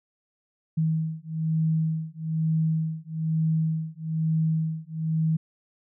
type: beating tone pair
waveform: sine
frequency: 159.1 / 160.2 Hz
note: D#3 / E3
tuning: +39 / -49 cents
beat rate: 1.1 Hz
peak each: -26 dBFS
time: 0.77-5.37 s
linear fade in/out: 10 ms
effects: none